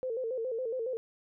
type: tone with vibrato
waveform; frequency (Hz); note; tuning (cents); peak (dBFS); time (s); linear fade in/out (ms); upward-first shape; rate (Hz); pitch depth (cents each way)
sine; 482.7; B4; -40; -31; 0.03-0.97; 0; square; 7.2; 110
effects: none